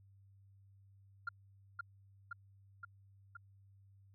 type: tone with echo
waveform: sine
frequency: 1396.9 Hz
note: F6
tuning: in tune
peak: -34 dBFS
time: 1.27-1.29 s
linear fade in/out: 5 ms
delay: 520 ms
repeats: 4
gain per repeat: -3 dB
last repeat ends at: 3.37 s
effects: tanh soft clip ceiling -34 dBFS + added 98 Hz sine -61 dBFS peak until 4.14 s